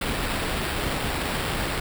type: noise with sample-and-hold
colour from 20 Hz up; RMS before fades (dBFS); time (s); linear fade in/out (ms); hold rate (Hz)
pink; -27; 0.01-1.8; 5; 6300
effects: none